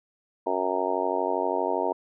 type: harmonic tone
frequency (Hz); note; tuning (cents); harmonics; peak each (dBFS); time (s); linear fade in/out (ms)
92.5; F#2; 0; 3 / 4 / 5 / 6 / 7 / 8 / 9 / 10; -35 / -31 / -31 / -34 / -30 / -35 / -34 / -30; 0.46-1.93; 10
effects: none